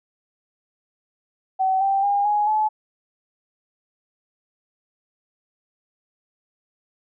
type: tone with pitch steps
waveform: sine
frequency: 760 / 783.6 / 808 / 833.1 / 859 Hz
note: F#5 / G5 / G#5 / G#5 / A5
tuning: +46 / -1 / -48 / +5 / -42 cents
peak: -17 dBFS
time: 1.59-2.69 s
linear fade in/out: 20 ms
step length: 220 ms
effects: none

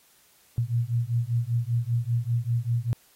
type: beating tone pair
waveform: sine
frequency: 115.9 / 121 Hz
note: A#2 / B2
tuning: -10 / -35 cents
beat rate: 5.1 Hz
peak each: -26 dBFS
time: 0.58-2.93 s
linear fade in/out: 0 ms
effects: white hiss -60 dBFS RMS until 3.15 s + AAC 48 kbps

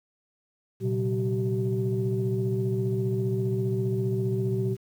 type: tone cluster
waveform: sine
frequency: 119.1 / 134.1 / 189.1 / 383.3 Hz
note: A#2 / C3 / F#3 / G4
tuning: +38 / +43 / +38 / -39 cents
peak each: -26 / -34 / -31 / -28 dBFS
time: 0.8-4.77 s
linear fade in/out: 50 ms
effects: tanh soft clip ceiling -16 dBFS + 9-bit

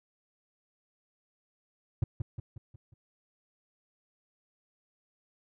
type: tone with echo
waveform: triangle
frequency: 110.2 Hz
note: A2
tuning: 3 cents sharp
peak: -20 dBFS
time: 2.02-2.04 s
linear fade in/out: 5 ms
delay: 180 ms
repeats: 5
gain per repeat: -6 dB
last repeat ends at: 2.94 s
effects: none

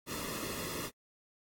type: noise with comb filter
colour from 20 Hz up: pink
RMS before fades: -39 dBFS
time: 0.06-0.91 s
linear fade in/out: 50 ms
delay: 1.3 ms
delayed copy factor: -0.75
effects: AAC 64 kbps

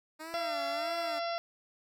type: tone with vibrato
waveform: 10% pulse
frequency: 306.7 Hz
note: D#4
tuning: 25 cents flat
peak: -33 dBFS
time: 0.19-1.2 s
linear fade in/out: 20 ms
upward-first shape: sine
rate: 1.6 Hz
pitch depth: 150 cents each way
type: harmonic tone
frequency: 680 Hz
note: F5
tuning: 46 cents flat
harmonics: 1 / 2 / 3 / 4 / 5 / 6 / 7 / 8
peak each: -33 / -40 / -45 / -47 / -47 / -50 / -47 / -47 dBFS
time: 0.34-1.38 s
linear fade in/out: 0 ms
effects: none

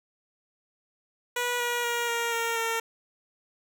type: tone with pitch steps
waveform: 10% pulse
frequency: 487.1 / 480.7 / 474.3 / 468.1 / 461.9 / 455.8 Hz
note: B4 / B4 / A#4 / A#4 / A#4 / A#4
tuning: -24 / -47 / +30 / +7 / -16 / -39 cents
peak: -18 dBFS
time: 1.36-2.8 s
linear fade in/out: 5 ms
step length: 240 ms
effects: none

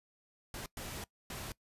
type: noise bursts at uneven times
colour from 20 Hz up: pink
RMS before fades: -43 dBFS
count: 3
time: 0.54-0.66 / 0.77-1.04 / 1.3-1.52 s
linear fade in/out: 2 ms
effects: noise-tail reverb RT60 0.1 s tail -21 dB re dry + resampled to 32000 Hz

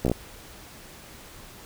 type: slowing click train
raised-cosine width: 2 ms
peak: -10 dBFS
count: 5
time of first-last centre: 0.05-0.116 s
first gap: 15 ms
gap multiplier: 1.06
effects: pink hiss -46 dBFS RMS until 1.65 s

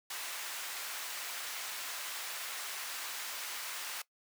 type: high-pass noise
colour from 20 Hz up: pink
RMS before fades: -41 dBFS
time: 0.1-4.02 s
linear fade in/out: 5 ms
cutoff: 1200 Hz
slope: 12 dB/octave
effects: noise-tail reverb RT60 0.1 s tail -19 dB re dry

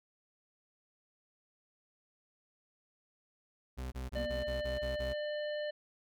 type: tone bursts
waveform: 40% pulse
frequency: 64.1 Hz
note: C2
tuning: 35 cents flat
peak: -37 dBFS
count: 8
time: 3.77-5.138 s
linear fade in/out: 20 ms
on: 150 ms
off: 24 ms
type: harmonic tone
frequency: 598 Hz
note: D5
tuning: 31 cents sharp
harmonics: 1 / 3 / 5 / 7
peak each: -35 / -45 / -49 / -52 dBFS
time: 4.15-5.71 s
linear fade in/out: 10 ms
type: tone with exponential decay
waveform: triangle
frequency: 238.4 Hz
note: A#3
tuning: 39 cents sharp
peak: -37 dBFS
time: 4.17-4.96 s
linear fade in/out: 0 ms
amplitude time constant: 170 ms
effects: none

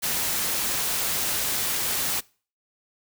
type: noise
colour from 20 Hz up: white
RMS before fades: -26 dBFS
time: 0.02-2.21 s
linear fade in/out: 20 ms
effects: noise-tail reverb RT60 0.4 s tail -24 dB re dry

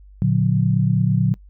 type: chord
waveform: sine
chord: Bb augmented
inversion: none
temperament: just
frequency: 116.54 / 145.68 / 182.1 Hz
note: Bb2 / D3 / F#3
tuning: 0 / -14 / -27 cents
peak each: -19 dBFS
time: 0.22-1.34 s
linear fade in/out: 0 ms
effects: noise-tail reverb RT60 0.1 s tail -24 dB re dry + added 49 Hz sine -42 dBFS peak until 1.49 s

